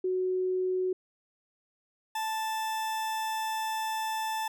sine / 40% pulse tone pair in turn, 370 / 880 Hz, F#4 / A5, 0 / 0 cents, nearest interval octave + minor third, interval 1500 cents, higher second, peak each -26 / -29 dBFS, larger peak first, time 0.04-0.93 / 2.15-4.48 s, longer second, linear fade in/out 5 ms, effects none

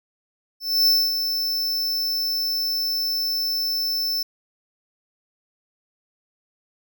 square tone with ADSR envelope, 5300 Hz, E8, 9 cents sharp, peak -14 dBFS, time 0.6-4.23 s, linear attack 270 ms, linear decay 240 ms, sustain -8 dB, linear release 6 ms, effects none

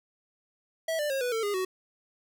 square tone with pitch steps, 650 / 592.6 / 540.3 / 492.6 / 449.1 / 409.5 / 373.3 Hz, E5 / D5 / C#5 / B4 / A4 / G#4 / F#4, -24 / +15 / -44 / -5 / +35 / -24 / +15 cents, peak -28 dBFS, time 0.88-1.65 s, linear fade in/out 5 ms, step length 110 ms, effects none

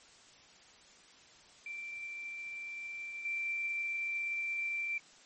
sine tone with level steps, 2349 Hz, D7, in tune, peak -40 / -33 dBFS, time 1.66-4.98 s, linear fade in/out 2 ms, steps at 3.25 s, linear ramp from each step 2 ms, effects white hiss -59 dBFS RMS until 5.25 s + MP3 32 kbps

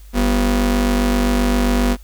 40% pulse ring-modulated tone, 146.83 Hz, D3, in tune, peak -10 dBFS, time 0.13-1.97 s, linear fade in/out 50 ms, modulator 97.2 Hz, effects added 50 Hz sine -37 dBFS peak until 2.03 s + white hiss -52 dBFS RMS until 2.03 s

